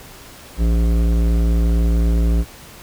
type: tone with hard clipping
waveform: sine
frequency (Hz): 56.9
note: A#1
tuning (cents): -41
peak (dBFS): -15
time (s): 0.57-2.45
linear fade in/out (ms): 50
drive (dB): 14
effects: pink hiss -40 dBFS RMS until 2.82 s